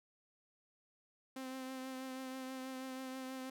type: tone with vibrato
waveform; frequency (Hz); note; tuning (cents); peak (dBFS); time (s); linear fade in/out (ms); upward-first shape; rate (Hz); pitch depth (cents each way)
sawtooth; 261.1; C4; -3; -39; 1.36-3.5; 5; triangle; 6.2; 24
effects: none